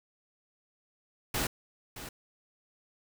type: noise with echo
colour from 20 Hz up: pink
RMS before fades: -31 dBFS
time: 1.34-1.47 s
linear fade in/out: 5 ms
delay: 620 ms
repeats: 1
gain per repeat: -12 dB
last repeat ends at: 2.09 s
effects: none